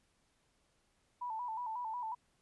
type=tone with vibrato; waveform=sine; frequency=930 Hz; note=A#5; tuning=4 cents flat; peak=-37 dBFS; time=1.21-2.15 s; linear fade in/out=10 ms; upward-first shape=square; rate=5.5 Hz; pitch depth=89 cents each way; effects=pink hiss -75 dBFS RMS until 2.41 s + resampled to 24000 Hz